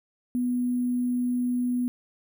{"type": "tone with sample-and-hold", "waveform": "sine", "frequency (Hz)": 246.8, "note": "B3", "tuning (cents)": -1, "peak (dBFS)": -23, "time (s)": [0.35, 1.88], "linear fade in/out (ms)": 0, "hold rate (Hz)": 11025, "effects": []}